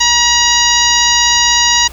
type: harmonic tone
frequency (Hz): 956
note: A#5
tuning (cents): +43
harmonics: 1 / 2 / 3 / 4 / 5 / 6 / 7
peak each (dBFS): -16 / -16 / -16 / -16 / -16 / -16 / -16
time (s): 0-1.88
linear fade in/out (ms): 10
effects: added 60 Hz sine -31 dBFS peak until 1.92 s + pink hiss -36 dBFS RMS until 1.92 s